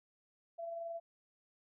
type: tone with amplitude modulation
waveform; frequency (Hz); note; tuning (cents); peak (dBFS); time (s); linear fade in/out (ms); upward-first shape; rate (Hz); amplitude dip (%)
sine; 672; E5; +33; -38; 0.58-1; 20; sine; 21.8; 35
effects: none